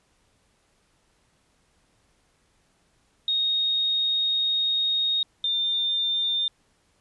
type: tone pair in turn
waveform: sine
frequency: 3729 / 3602 Hz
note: A#7 / A7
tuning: 0 / +40 cents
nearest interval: minor second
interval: 60 cents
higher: first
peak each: -21 / -22 dBFS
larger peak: first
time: 3.28-5.23 / 5.44-6.48 s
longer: first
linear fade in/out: 2 ms
effects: pink hiss -66 dBFS RMS until 7 s + resampled to 24000 Hz